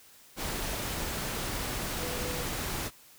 sine tone in noise, 494.4 Hz, B4, 2 cents sharp, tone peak -39 dBFS, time 1.97-2.46 s, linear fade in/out 50 ms, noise pink, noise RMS -34 dBFS, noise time 0.36-2.91 s, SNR -8 dB, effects white hiss -56 dBFS RMS until 3.18 s

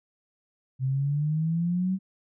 sine exponential sweep, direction up, 129 to 192.2 Hz, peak -23 dBFS, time 0.79-1.99 s, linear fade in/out 50 ms, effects none

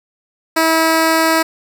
10% pulse tone, 323.5 Hz, E4, 32 cents flat, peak -3 dBFS, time 0.56-1.43 s, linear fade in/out 10 ms, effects none

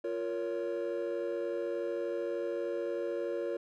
triangle chord, Bb minor, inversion second, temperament just, 349.6 / 466.2 / 559.4 Hz, F4 / Bb4 / Db5, +2 / 0 / +16 cents, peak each -34 dBFS, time 0.04-3.57 s, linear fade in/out 5 ms, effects tanh soft clip ceiling -24 dBFS

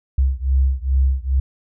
sine beating tone pair, 65.41 / 67.81 Hz, C2 / C#2, 0 / -38 cents, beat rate 2.4 Hz, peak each -17 / -18 dBFS, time 0.18-1.4 s, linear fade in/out 5 ms, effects none

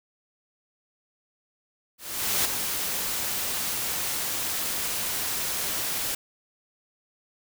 white noise with ADSR envelope, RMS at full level -23 dBFS, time 1.98-6.15 s, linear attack 470 ms, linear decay 6 ms, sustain -6 dB, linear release 4 ms, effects none

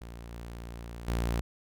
sawtooth tone with level steps, 58.2 Hz, A#1, 2 cents flat, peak -38 / -36 / -24 dBFS, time 0.01-1.41 s, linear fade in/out 5 ms, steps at 0.31 / 1.08 s, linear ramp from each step 5 ms, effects none

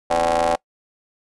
30% pulse ring-modulated tone, 82.41 Hz, E2, in tune, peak -11 dBFS, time 0.1-0.56 s, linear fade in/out 10 ms, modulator 672 Hz, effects noise-tail reverb RT60 0.1 s tail -24 dB re dry + resampled to 24000 Hz

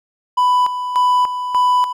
triangle tone with tremolo, 994 Hz, B5, 11 cents sharp, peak -9 dBFS, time 0.37-1.93 s, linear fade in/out 10 ms, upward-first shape square, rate 1.7 Hz, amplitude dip 65%, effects none

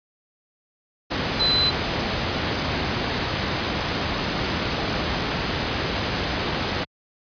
sine tone in noise, 4031 Hz, B7, 35 cents sharp, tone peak -18 dBFS, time 1.39-1.71 s, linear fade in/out 20 ms, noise pink, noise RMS -24 dBFS, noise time 1.1-6.85 s, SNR +3 dB, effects high-pass 60 Hz 12 dB/octave + resampled to 11025 Hz

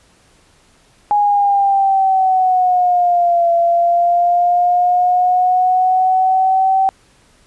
sine exponential two-way sweep, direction down then up, 830.6 to 681 to 770 Hz, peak -10 dBFS, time 1.11-6.89 s, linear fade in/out 0 ms, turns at 3.51 s, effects pink hiss -52 dBFS RMS until 7.46 s + resampled to 24000 Hz

